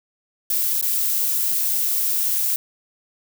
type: noise with dropouts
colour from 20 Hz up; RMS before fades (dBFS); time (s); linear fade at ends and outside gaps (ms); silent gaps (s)
violet; -21; 0.5-2.56; 2; 0.813-0.825
effects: none